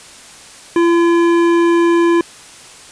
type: tone with hard clipping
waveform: sine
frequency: 340 Hz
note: F4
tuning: 46 cents flat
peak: -11 dBFS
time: 0.76-2.21 s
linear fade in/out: 2 ms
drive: 13 dB
effects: white hiss -38 dBFS RMS until 2.91 s + resampled to 22050 Hz